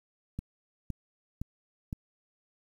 click train, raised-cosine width 5 ms, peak -22 dBFS, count 4, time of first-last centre 0.39-1.928 s, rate 1.95 Hz, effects 9-bit

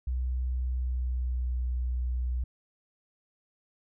sine tone with pitch glide, 62.9 to 61.82 Hz, B1 to B1, +32 to +2 cents, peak -27 dBFS, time 0.07-2.44 s, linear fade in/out 5 ms, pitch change -30 cents, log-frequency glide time 0.62-1.6 s, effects none

